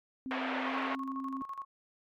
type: tone with pitch glide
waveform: sine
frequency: 261.6 to 266.8 Hz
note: C4 to C4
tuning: 0 to +34 cents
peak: -36 dBFS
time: 0.26-1.42 s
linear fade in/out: 0 ms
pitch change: +34 cents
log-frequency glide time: 0.66-0.79 s
type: band-pass noise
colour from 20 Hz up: pink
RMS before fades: -36 dBFS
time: 0.31-0.95 s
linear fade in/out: 0 ms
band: 520 to 2700 Hz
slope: 24 dB/octave
type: tone with tremolo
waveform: sine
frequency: 1094 Hz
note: C#6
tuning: 23 cents flat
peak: -36 dBFS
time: 0.66-1.65 s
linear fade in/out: 10 ms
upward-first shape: square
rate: 12 Hz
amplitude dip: 70%
effects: MP3 96 kbps